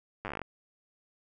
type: slowing click train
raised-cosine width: 0.5 ms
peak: -21 dBFS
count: 12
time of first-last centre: 0.25-0.417 s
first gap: 9 ms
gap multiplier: 1.1
effects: none